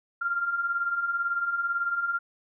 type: beating tone pair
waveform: sine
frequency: 1375 / 1393 Hz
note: F6 / F6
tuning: -27 / -5 cents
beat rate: 18 Hz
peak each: -33 / -26 dBFS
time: 0.21-2.19 s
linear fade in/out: 10 ms
effects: none